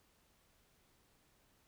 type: silence
effects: pink hiss -72 dBFS RMS until 1.67 s